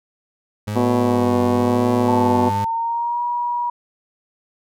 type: tone with vibrato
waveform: 30% pulse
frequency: 104 Hz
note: G#2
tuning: 3 cents sharp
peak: -20 dBFS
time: 0.67-2.65 s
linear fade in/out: 10 ms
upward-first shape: triangle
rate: 1 Hz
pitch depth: 100 cents each way
type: harmonic tone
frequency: 122.7 Hz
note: B2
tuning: 11 cents flat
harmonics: 2 / 3 / 4 / 5 / 6 / 7 / 8 / 9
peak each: -18 / -22 / -24 / -26 / -28 / -29 / -30 / -31 dBFS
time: 0.75-2.5 s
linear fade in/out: 20 ms
type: tone with pitch glide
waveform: sine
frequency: 882 to 961.8 Hz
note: A5 to B5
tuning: +4 to -46 cents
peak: -19 dBFS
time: 2.08-3.7 s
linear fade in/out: 5 ms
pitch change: +150 cents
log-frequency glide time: 2.41-3.22 s
effects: none